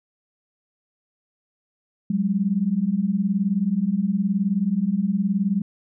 sine beating tone pair, 185 / 204 Hz, F#3 / G#3, 0 / -31 cents, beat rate 19 Hz, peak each -23 / -21 dBFS, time 2.1-5.62 s, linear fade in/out 5 ms, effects none

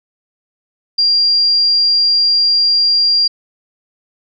sine tone, 4770 Hz, D8, 26 cents sharp, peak -9 dBFS, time 0.98-3.28 s, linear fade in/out 10 ms, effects none

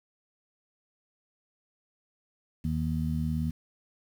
harmonic tone, 78.4 Hz, D#2, 14 cents sharp, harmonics 1 / 2 / 3, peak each -32 / -30 / -32 dBFS, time 2.64-3.51 s, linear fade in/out 10 ms, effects 9-bit

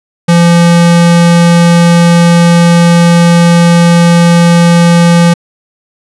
square tone, 171.1 Hz, F3, 35 cents flat, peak -3 dBFS, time 0.28-5.34 s, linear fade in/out 10 ms, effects resampled to 24000 Hz

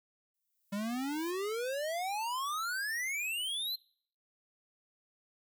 violet noise with exponential growth, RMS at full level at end -48 dBFS, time 0.34-1.31 s, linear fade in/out 5 ms, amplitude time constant 210 ms
square exponential sweep, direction up, 196 to 4186 Hz, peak -34 dBFS, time 0.72-3.76 s, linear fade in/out 10 ms
effects noise-tail reverb RT60 0.6 s tail -25 dB re dry

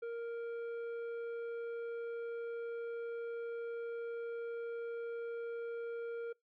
triangle tone with tanh clipping, 466.2 Hz, A#4, in tune, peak -40 dBFS, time 0.02-6.33 s, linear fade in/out 10 ms, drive 12 dB, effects noise-tail reverb RT60 0.2 s tail -26 dB re dry

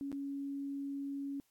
sine tone with dropouts, 278.8 Hz, C#4, 10 cents sharp, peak -37 dBFS, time 0.01-1.4 s, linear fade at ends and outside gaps 0 ms, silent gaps 0.117-0.127 s, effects white hiss -75 dBFS RMS until 1.5 s + AAC 64 kbps

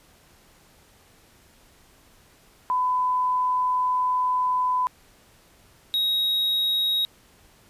sine / triangle tone pair in turn, 1004 / 3791 Hz, B5 / A#7, +28 / +28 cents, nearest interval octave + major seventh, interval 2300 cents, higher second, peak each -20 / -19 dBFS, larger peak second, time 2.7-4.87 / 5.94-7.05 s, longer first, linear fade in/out 0 ms, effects pink hiss -56 dBFS RMS until 7.69 s + resampled to 32000 Hz

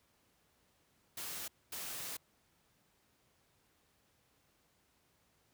white noise bursts at uneven times, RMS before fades -43 dBFS, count 2, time 1.17-1.48 / 1.72-2.17 s, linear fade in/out 5 ms, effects pink hiss -73 dBFS RMS until 5.53 s + high-pass 60 Hz 12 dB/octave

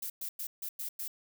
violet noise bursts at uneven times, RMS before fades -38 dBFS, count 6, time 0.02-0.1 / 0.21-0.29 / 0.39-0.47 / 0.62-0.69 / 0.79-0.89 / 0.99-1.08 s, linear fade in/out 5 ms, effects none

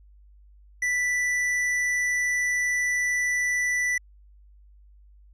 triangle tone with hard clipping, 1975.5 Hz, B6, in tune, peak -24 dBFS, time 0.82-3.98 s, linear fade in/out 5 ms, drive 12 dB, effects added 50 Hz sine -50 dBFS peak until 5.33 s

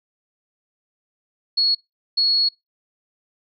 sine tone bursts at uneven times, 4345 Hz, C#8, 35 cents flat, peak -15 dBFS, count 2, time 1.57-1.75 / 2.17-2.49 s, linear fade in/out 10 ms, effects noise-tail reverb RT60 0.2 s tail -25 dB re dry

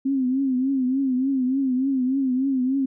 sine tone with vibrato, 262.9 Hz, C4, 8 cents sharp, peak -19 dBFS, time 0.05-2.86 s, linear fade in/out 10 ms, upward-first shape triangle, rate 3.4 Hz, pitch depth 100 cents each way, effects none

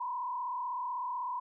sine tone with frequency modulation, 987.8 Hz, B5, in tune, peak -33 dBFS, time 0-1.4 s, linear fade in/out 10 ms, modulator 36 Hz, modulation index 1.2, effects none

